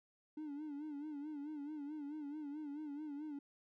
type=tone with vibrato; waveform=triangle; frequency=295.8 Hz; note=D4; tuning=13 cents sharp; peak=-40 dBFS; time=0.37-3.39 s; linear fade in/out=5 ms; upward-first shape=sine; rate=4.6 Hz; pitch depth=86 cents each way; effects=tanh soft clip ceiling -36 dBFS